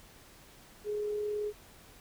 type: tone with amplitude modulation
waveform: sine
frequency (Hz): 418.5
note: G#4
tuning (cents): +13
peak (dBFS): -30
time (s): 0.84-1.53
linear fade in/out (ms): 50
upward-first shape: sine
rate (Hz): 38.6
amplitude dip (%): 25
effects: pink hiss -56 dBFS RMS until 2 s